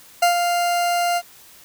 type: tone with ADSR envelope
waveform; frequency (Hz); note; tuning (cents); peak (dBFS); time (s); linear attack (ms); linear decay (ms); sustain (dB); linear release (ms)
40% pulse; 698.5; F5; 0; -11; 0.22-1.22; 8; 110; -6; 52
effects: white hiss -47 dBFS RMS until 1.64 s